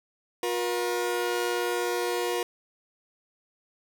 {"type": "tone pair together", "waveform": "sawtooth", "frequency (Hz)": [358.4, 477.7], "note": ["F4", "A#4"], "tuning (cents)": [45, 42], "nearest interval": "perfect fourth", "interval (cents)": 497, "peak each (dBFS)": [-25, -25], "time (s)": [0.43, 2.43], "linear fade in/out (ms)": 2, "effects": []}